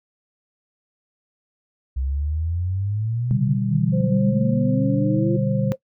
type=exponential sweep; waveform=sine; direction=up; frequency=63.9 to 349.2 Hz; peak=-21 dBFS; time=1.96-5.37 s; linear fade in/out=10 ms
type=chord; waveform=sine; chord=G major; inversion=first; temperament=just; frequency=122.5 / 147 / 196 Hz; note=B2 / D3 / G3; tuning=-14 / +2 / 0 cents; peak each=-23 dBFS; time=3.31-5.72 s; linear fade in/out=0 ms
type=click train; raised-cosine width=5 ms; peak=-31 dBFS; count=20; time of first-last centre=3.37-5.381 s; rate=9.45 Hz
type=tone with pitch glide; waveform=sine; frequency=520 to 529.4 Hz; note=C5 to C5; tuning=-11 to +20 cents; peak=-27 dBFS; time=3.92-5.76 s; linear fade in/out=20 ms; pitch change=+31 cents; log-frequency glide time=4.14-4.21 s
effects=noise-tail reverb RT60 0.1 s tail -20 dB re dry